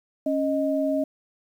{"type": "tone pair together", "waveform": "sine", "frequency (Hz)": [275.7, 622.3], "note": ["C#4", "D#5"], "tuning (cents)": [-9, 0], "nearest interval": "octave + major second", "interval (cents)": 1409, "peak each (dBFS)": -24, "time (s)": [0.26, 1.04], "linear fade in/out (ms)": 5, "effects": ["9-bit"]}